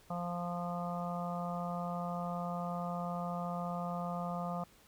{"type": "harmonic tone", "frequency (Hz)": 174.61, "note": "F3", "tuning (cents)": 0, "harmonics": [1, 3, 4, 5, 6, 7], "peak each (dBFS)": [-38, -44, -41, -47, -48, -44], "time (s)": [0.1, 4.64], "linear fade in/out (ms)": 5, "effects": ["pink hiss -63 dBFS RMS until 4.87 s"]}